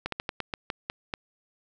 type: slowing click train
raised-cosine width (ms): 0.3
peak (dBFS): -14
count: 9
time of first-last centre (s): 0.06-1.138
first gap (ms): 63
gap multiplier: 1.21
effects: none